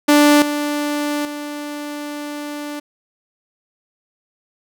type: tone with level steps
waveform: sawtooth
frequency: 293.7 Hz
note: D4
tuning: in tune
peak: -5 / -15 / -22 dBFS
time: 0.08-2.8 s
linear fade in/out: 10 ms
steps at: 0.42 / 1.25 s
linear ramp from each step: 2 ms
effects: none